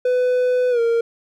triangle tone with pitch glide, 500 to 463.8 Hz, B4 to A#4, +21 to -9 cents, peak -13 dBFS, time 0.05-1.01 s, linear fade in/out 5 ms, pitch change -130 cents, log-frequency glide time 0.7-0.8 s, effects none

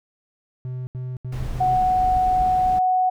triangle tone bursts, 127.1 Hz, C3, 50 cents flat, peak -25 dBFS, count 4, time 0.65-1.764 s, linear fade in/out 0 ms, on 220 ms, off 78 ms
brown noise, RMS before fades -30 dBFS, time 1.32-2.79 s, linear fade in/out 5 ms
sine tone, 740 Hz, F#5, in tune, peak -16 dBFS, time 1.6-3.1 s, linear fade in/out 10 ms
effects none

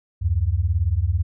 sine beating tone pair, 74.8 / 92.8 Hz, D2 / F#2, +32 / +6 cents, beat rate 18 Hz, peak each -21 / -20 dBFS, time 0.21-1.23 s, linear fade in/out 20 ms, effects none

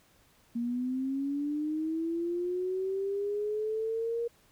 sine linear sweep, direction up, 233.1 to 472 Hz, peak -29 dBFS, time 0.55-4.28 s, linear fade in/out 10 ms, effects pink hiss -64 dBFS RMS until 4.51 s

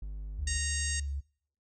triangle tone, 50.5 Hz, G#1, 48 cents flat, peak -34 dBFS, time 0.02-0.59 s, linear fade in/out 5 ms
sine tone with pitch glide, 73.42 to 69.94 Hz, D2 to C#2, 0 to +16 cents, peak -32 dBFS, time 0.38-1.21 s, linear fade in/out 20 ms, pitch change -84 cents, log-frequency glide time 0.97-1.09 s
harmonic tone, 931 Hz, A#5, 2 cents flat, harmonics 2 / 3 / 4 / 5 / 6 / 7 / 8 / 9, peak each -39 / -44 / -44 / -42 / -43 / -38 / -42 / -38 dBFS, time 0.47-1 s, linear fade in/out 5 ms
effects noise-tail reverb RT60 0.6 s tail -25 dB re dry

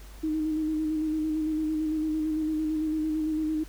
sine tone with vibrato, 311.1 Hz, D#4, in tune, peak -25 dBFS, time 0.23-3.64 s, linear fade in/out 10 ms, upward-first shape square, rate 8.9 Hz, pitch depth 23 cents each way, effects added 50 Hz sine -43 dBFS peak until 3.68 s + pink hiss -52 dBFS RMS until 3.68 s

